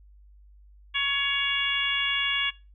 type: harmonic tone with a mistuned harmonic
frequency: 561 Hz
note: C#5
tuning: 21 cents sharp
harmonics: 2 / 3 / 4 / 5 / 6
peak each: -35 / -31 / -29 / -28 / -29 dBFS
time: 0.94-2.51 s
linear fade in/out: 20 ms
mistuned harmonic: 2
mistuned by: -16 cents
effects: noise-tail reverb RT60 0.3 s tail -22 dB re dry + added 50 Hz sine -50 dBFS peak until 2.74 s